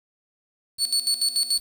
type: tone with tremolo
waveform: 30% pulse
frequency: 4435 Hz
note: C#8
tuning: in tune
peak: -16 dBFS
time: 0.78-1.61 s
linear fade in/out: 50 ms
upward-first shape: square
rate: 6.9 Hz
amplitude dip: 75%
effects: 7-bit